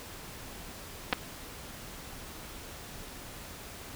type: clicks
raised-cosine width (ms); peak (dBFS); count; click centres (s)
0.3; -10; 2; 1.127 / 1.131
effects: pink hiss -45 dBFS RMS until 3.95 s